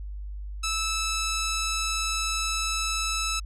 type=tone; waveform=10% pulse; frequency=1311 Hz; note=E6; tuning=10 cents flat; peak=-18 dBFS; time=0.63-3.4 s; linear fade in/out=10 ms; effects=added 50 Hz sine -33 dBFS peak until 3.45 s + resampled to 32000 Hz